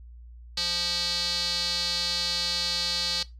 square tone with band-pass filter, 174.61 Hz, F3, in tune, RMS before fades -28 dBFS, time 0.57-3.23 s, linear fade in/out 5 ms, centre 4400 Hz, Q 5.8, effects noise-tail reverb RT60 0.2 s tail -18 dB re dry + added 59 Hz sine -43 dBFS peak until 3.39 s

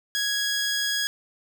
15% pulse tone, 1661.2 Hz, G#6, in tune, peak -17 dBFS, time 0.15-1.07 s, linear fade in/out 0 ms, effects none

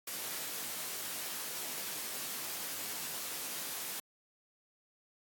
white noise with comb filter, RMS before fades -40 dBFS, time 0.07-4 s, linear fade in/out 5 ms, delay 19 ms, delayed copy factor +0.55, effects high-pass 150 Hz 12 dB/octave + AAC 64 kbps

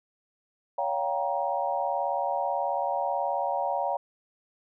sine chord, G half-diminished seventh, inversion second, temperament just, 564.5 / 705.6 / 784 / 940.8 Hz, Db5 / F5 / G5 / Bb5, +31 / +18 / 0 / +16 cents, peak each -31 dBFS, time 0.78-3.97 s, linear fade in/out 5 ms, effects none

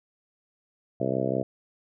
harmonic tone, 65.3 Hz, C2, 3 cents flat, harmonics 2 / 3 / 4 / 5 / 6 / 7 / 8 / 9 / 10, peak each -33 / -33 / -33 / -33 / -33 / -33 / -33 / -33 / -33 dBFS, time 1-1.43 s, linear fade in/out 5 ms, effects none

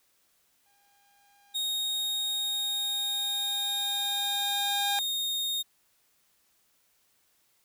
sawtooth tone with exponential growth, 807 Hz, G#5, 50 cents flat, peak -24 dBFS, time 0.66-4.99 s, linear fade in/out 0 ms, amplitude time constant 940 ms
40% pulse tone with pitch glide, 3729 to 3703 Hz, A#7 to A#7, 0 to -12 cents, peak -27 dBFS, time 1.54-5.63 s, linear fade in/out 20 ms, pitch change -12 cents, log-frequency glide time 2.29-4.58 s
effects white hiss -69 dBFS RMS until 7.64 s

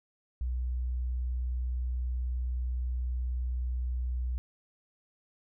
sine tone with vibrato, 61.9 Hz, B1, 5 cents sharp, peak -29 dBFS, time 0.41-4.38 s, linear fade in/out 0 ms, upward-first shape triangle, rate 19 Hz, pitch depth 8 cents each way, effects none

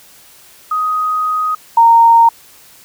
sine tone pair in turn, 1252 / 923.7 Hz, D#6 / A#5, +10 / -16 cents, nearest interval perfect fourth, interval 526 cents, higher first, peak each -13 / -4 dBFS, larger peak second, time 0.71-1.55 / 1.77-2.29 s, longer first, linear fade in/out 5 ms, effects white hiss -43 dBFS RMS until 2.84 s

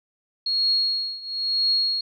sine tone with tremolo, 4300 Hz, C8, 47 cents sharp, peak -17 dBFS, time 0.46-2.01 s, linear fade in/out 5 ms, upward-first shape triangle, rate 1 Hz, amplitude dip 90%, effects none

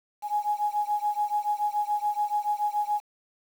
sine beating tone pair, 830.6 / 837.6 Hz, G#5 / G#5, 0 / +15 cents, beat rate 7 Hz, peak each -27 / -28 dBFS, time 0.22-3.02 s, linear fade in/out 50 ms, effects 8-bit

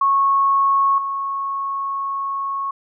sine tone with level steps, 1100 Hz, C#6, 14 cents flat, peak -13 / -21 dBFS, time 0.01-2.71 s, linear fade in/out 5 ms, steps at 0.98 s, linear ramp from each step 2 ms, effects none

